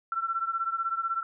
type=beating tone pair; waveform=sine; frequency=1342 / 1358 Hz; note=E6 / F6; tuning=+31 / -49 cents; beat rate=16 Hz; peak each=-29 / -32 dBFS; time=0.12-1.23 s; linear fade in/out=2 ms; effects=none